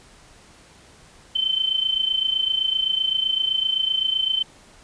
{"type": "tone with amplitude modulation", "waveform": "sine", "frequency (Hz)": 3080, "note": "G7", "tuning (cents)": -31, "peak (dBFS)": -16, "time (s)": [1.35, 4.43], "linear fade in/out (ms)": 10, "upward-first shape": "sine", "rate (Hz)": 27.8, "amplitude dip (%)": 75, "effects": ["pink hiss -50 dBFS RMS until 4.83 s", "resampled to 22050 Hz"]}